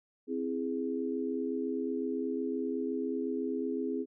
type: chord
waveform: sine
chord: C augmented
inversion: none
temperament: equal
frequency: 261.6 / 329.6 / 415.3 Hz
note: C4 / E4 / G#4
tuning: 0 / 0 / 0 cents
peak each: -34 / -37 / -35 dBFS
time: 0.27-4.06 s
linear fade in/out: 50 ms
effects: none